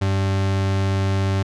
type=tone; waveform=40% pulse; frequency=97.1 Hz; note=G2; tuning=16 cents flat; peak=-17 dBFS; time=0.01-1.43 s; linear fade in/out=10 ms; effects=low-pass 6000 Hz 12 dB/octave